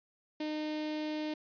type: tone with notch filter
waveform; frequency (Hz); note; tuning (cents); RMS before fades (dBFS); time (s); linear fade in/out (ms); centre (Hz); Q
sawtooth; 305.9; D#4; -29; -36; 0.4-1.34; 5; 1300; 1.2
effects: resampled to 11025 Hz